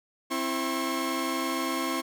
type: tone cluster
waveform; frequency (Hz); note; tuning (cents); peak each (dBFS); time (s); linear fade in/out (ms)
sawtooth; 263.3 / 331.5 / 1082; C4 / E4 / C#6; +11 / +10 / -42; -28; 0.3-2.02; 20
effects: none